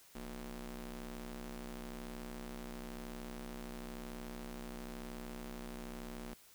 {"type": "ring-modulated tone", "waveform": "sawtooth", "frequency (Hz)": 134.2, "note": "C3", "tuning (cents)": 44, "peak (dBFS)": -37, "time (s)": [0.15, 6.34], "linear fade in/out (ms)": 5, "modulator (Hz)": 97.6, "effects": ["white hiss -62 dBFS RMS until 6.54 s"]}